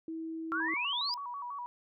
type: tone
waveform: sine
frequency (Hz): 323.9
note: E4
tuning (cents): -30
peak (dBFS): -36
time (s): 0.08-0.74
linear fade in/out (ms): 2
type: tone with vibrato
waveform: sine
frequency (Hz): 1046.5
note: C6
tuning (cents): 0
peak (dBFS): -37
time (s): 0.52-1.66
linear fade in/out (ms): 0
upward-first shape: square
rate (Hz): 6.1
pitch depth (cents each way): 130
type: exponential sweep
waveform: sine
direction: up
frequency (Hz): 1331 to 5010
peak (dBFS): -31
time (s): 0.52-1.14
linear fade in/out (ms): 0
effects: none